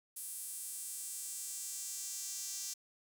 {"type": "tone with high-pass filter sweep", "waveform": "sawtooth", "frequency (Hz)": 392, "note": "G4", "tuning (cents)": 0, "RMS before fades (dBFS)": -43, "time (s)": [0.16, 2.74], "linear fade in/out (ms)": 10, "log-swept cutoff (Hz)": [9800, 6300], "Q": 2.4, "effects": []}